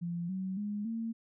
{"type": "tone with pitch steps", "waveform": "sine", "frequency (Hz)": [172, 188.65, 206.9, 227], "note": ["F3", "F#3", "G#3", "A#3"], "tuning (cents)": [-26, 34, -6, -46], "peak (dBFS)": -33, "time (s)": [0.01, 1.13], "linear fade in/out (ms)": 20, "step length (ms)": 280, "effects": []}